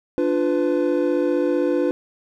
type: chord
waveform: triangle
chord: B diminished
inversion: first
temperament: equal with one note detuned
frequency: 293.7 / 349.2 / 500.5 Hz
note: D4 / F4 / B4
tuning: 0 / 0 / +23 cents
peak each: -20 dBFS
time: 0.18-1.91 s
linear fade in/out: 0 ms
effects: none